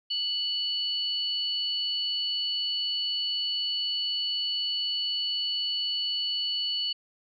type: tone pair together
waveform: sine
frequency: 2960 / 4428 Hz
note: F#7 / C#8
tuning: 0 / -3 cents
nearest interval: perfect fifth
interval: 697 cents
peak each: -29 / -30 dBFS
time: 0.1-6.93 s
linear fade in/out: 10 ms
effects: none